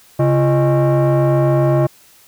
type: tone with frequency modulation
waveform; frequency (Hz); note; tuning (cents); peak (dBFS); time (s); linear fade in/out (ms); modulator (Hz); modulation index
sine; 136.9; C#3; -21; -8; 0.19-1.87; 10; 480; 1.1
effects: tanh soft clip ceiling -10 dBFS + white hiss -48 dBFS RMS until 2.27 s